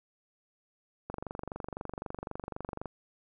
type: click train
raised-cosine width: 1 ms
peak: -23 dBFS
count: 43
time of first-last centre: 1.1-2.857 s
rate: 23.9 Hz
effects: none